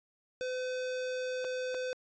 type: tone with dropouts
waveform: square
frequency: 508 Hz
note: B4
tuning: 49 cents sharp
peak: -34 dBFS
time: 0.41-1.93 s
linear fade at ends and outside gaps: 0 ms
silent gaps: 1.444-1.448 / 1.744-1.747 s
effects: resampled to 16000 Hz